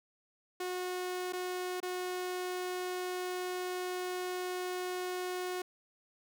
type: tone with dropouts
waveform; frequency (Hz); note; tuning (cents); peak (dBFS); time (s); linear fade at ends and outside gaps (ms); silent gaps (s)
sawtooth; 363.8; F#4; -29; -31; 0.6-5.62; 5; 1.325-1.332 / 1.803-1.828
effects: none